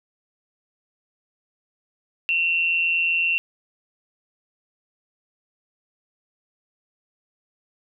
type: tone with amplitude modulation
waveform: sine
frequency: 2725 Hz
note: F7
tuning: 43 cents flat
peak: -16 dBFS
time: 2.29-3.38 s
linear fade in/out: 0 ms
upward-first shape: sine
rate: 168 Hz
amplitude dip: 55%
effects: none